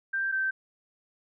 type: tone pair in turn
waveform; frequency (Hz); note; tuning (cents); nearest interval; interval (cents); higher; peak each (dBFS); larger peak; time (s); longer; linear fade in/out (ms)
sine; 1576 / 1554.3; G6 / G6; +9 / -15; unison; 24; first; -26 / -25; second; 0.13-0.32 / 0.32-0.51; neither; 10
effects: none